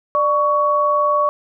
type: tone pair together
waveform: sine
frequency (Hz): 593.3 / 1120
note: D5 / C#6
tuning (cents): +18 / +18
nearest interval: major seventh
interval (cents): 1100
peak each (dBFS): -18 / -15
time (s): 0.15-1.29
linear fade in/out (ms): 0
effects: none